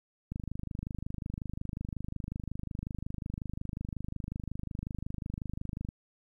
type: click train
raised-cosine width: 5 ms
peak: -24 dBFS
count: 143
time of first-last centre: 0.32-5.889 s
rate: 25.5 Hz
effects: 11-bit